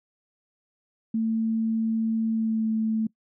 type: tone with pitch glide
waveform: sine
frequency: 223.7 to 220.6 Hz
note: A3 to A3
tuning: +29 to +5 cents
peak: -22 dBFS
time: 1.14-3.07 s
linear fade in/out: 5 ms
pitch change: -24 cents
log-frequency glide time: 2.3-2.68 s
effects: noise-tail reverb RT60 0.1 s tail -22 dB re dry